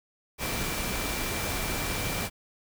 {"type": "tone in noise", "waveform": "sine", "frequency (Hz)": 2349, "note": "D7", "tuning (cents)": 0, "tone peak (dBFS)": -39, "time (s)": [0.38, 2.3], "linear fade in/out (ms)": 50, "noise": "pink", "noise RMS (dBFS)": -31, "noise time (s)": [0.38, 2.3], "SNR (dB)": -11, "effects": []}